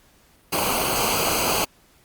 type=noise with comb filter; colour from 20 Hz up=pink; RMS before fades=-22 dBFS; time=0.52-1.65 s; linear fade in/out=10 ms; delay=0.55 ms; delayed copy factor=-0.8; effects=pink hiss -57 dBFS RMS until 2.04 s + Opus 48 kbps